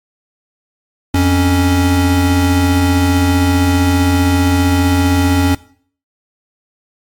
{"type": "tone pair together", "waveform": "square", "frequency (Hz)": [87.6, 278.1], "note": ["F2", "C#4"], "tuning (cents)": [6, 6], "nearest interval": "octave + minor sixth", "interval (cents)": 2000, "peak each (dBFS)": -13, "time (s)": [1.14, 5.55], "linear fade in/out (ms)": 5, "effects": ["noise-tail reverb RT60 0.5 s tail -19 dB re dry", "MP3 96 kbps"]}